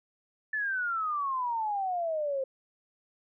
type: exponential sweep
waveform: sine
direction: down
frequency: 1761 to 523.3 Hz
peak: -28 dBFS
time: 0.53-2.44 s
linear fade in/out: 5 ms
effects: none